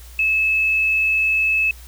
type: tone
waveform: sine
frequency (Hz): 2600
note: E7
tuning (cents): -24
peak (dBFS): -15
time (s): 0.19-1.71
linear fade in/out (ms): 2
effects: added 60 Hz sine -38 dBFS peak until 1.87 s + white hiss -46 dBFS RMS until 1.87 s